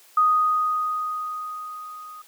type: tone with level ramp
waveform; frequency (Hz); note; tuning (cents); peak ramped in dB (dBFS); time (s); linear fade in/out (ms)
sine; 1244.5; D#6; 0; -14 to -38; 0.17-2.22; 5
effects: white hiss -53 dBFS RMS until 2.27 s + high-pass 400 Hz 12 dB/octave